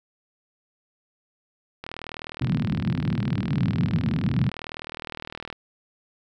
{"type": "click train", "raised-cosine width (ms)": 0.3, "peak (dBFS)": -18, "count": 147, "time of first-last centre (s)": [1.84, 5.527], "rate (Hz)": 39.6}
{"type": "band-pass noise", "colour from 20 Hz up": "pink", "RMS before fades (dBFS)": -24, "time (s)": [2.41, 4.5], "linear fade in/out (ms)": 5, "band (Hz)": [110, 220], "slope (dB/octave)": 24}
{"effects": []}